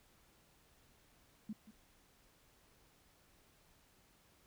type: tone with echo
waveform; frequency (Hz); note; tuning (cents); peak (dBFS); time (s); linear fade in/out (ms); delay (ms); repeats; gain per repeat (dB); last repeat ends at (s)
sine; 214.5; A3; -44; -40; 1.49-1.53; 5; 180; 1; -14; 1.71
effects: pink hiss -69 dBFS RMS until 4.46 s